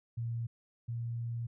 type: tone pair in turn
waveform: sine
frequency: 116.54 / 117.28 Hz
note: A#2 / A#2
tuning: 0 / +11 cents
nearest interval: unison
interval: 11 cents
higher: second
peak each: -33 / -34 dBFS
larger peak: first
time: 0.17-0.47 / 0.88-1.47 s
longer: second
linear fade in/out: 10 ms
effects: none